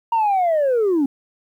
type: linear sweep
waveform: sine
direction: down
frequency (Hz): 938 to 261.6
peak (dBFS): -13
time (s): 0.12-1.06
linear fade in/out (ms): 5
effects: tanh soft clip ceiling -13 dBFS + 9-bit